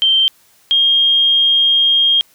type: tone pair in turn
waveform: sine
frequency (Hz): 3136 / 3230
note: G7 / G#7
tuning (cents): 0 / -49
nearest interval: minor second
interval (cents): 51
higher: second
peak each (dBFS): -9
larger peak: neither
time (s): 0.02-0.28 / 0.71-2.21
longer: second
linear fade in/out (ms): 0
effects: white hiss -52 dBFS RMS until 2.34 s